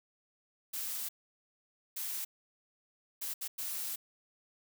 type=noise bursts at uneven times; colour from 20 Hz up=blue; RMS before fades=-38 dBFS; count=5; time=0.73-1.09 / 1.96-2.25 / 3.21-3.34 / 3.41-3.48 / 3.58-3.96 s; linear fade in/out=10 ms; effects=none